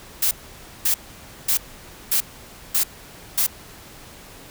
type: noise bursts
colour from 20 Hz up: blue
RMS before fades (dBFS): -19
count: 6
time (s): 0.22-3.466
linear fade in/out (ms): 5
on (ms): 91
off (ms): 540
effects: pink hiss -43 dBFS RMS until 4.5 s